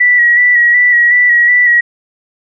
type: tone with vibrato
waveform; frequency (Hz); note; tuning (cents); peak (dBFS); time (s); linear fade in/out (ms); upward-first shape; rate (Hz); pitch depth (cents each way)
sine; 1939; B6; -32; -5; 0-1.81; 10; square; 2.7; 26
effects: none